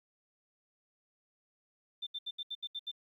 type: tone bursts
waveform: sine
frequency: 3563 Hz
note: A7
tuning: 21 cents sharp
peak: -36 dBFS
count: 8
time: 2.02-2.915 s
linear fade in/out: 10 ms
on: 48 ms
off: 73 ms
effects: 12-bit